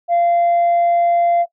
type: tone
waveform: sine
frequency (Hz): 690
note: F5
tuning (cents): -21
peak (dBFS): -10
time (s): 0.08-1.46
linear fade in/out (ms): 50
effects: noise-tail reverb RT60 0.1 s tail -17 dB re dry + tanh soft clip ceiling -10 dBFS